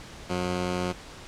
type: tone pair together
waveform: 10% pulse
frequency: 90 / 180 Hz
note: F#2 / F#3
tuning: -47 / -47 cents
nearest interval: octave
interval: 1200 cents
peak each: -23 dBFS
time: 0.29-0.93 s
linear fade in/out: 20 ms
effects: pink hiss -44 dBFS RMS until 1.27 s + low-pass 7000 Hz 12 dB/octave